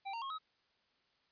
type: tone with pitch steps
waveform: square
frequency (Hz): 784 / 921.6 / 1083.4 / 1273.6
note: G5 / A#5 / C#6 / D#6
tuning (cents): 0 / -20 / -40 / +40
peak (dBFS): -40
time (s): 0.05-0.386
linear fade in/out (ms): 20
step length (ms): 84
effects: white hiss -75 dBFS RMS until 1.31 s + resampled to 11025 Hz